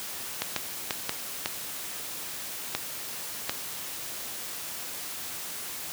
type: clicks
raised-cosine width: 0.2 ms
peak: -9 dBFS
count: 7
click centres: 0.42 / 0.563 / 0.908 / 1.094 / 1.459 / 2.75 / 3.495 s
effects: white hiss -37 dBFS RMS until 5.92 s + high-pass 80 Hz 12 dB/octave